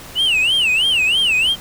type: tone with vibrato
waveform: sine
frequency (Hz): 2827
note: F7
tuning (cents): +20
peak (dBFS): -10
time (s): 0.15-1.56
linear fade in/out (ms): 50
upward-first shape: sine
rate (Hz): 3.1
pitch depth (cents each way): 220
effects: tanh soft clip ceiling -12 dBFS + pink hiss -36 dBFS RMS until 1.6 s